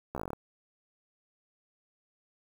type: slowing click train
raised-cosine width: 1 ms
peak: -22 dBFS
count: 10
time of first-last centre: 0.15-0.332 s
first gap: 14 ms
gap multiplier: 1.09
effects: 8-bit